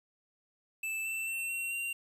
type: tone with pitch steps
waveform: square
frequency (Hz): 2637 / 2668 / 2699 / 2730 / 2762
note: E7 / E7 / E7 / F7 / F7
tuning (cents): 0 / +20 / +40 / -40 / -20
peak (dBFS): -34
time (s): 0.83-1.93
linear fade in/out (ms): 5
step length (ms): 220
effects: 10-bit